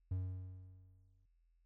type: tone with exponential decay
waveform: triangle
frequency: 92.5 Hz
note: F#2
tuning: in tune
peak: -32 dBFS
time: 0.11-1.26 s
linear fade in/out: 5 ms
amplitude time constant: 250 ms
effects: added 42 Hz sine -70 dBFS peak until 1.65 s